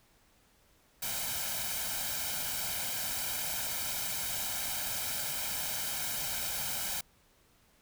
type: noise with comb filter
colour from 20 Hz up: white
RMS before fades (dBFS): -35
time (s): 1.02-7.01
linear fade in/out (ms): 5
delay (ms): 1.3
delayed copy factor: +0.7
effects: pink hiss -66 dBFS RMS until 7.81 s